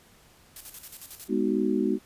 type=noise with tremolo; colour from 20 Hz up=blue; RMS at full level=-40 dBFS; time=0.56-1.28 s; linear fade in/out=2 ms; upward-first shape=square; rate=11 Hz; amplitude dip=65%
type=chord; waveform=sine; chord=G# minor seventh; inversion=none; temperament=just; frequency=207.7 / 249.2 / 311.5 / 373.8 Hz; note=G#3 / B3 / D#4 / F#4; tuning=0 / +16 / +2 / +18 cents; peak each=-28 dBFS; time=1.28-1.99 s; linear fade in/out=50 ms
effects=pink hiss -57 dBFS RMS until 2.05 s + resampled to 32000 Hz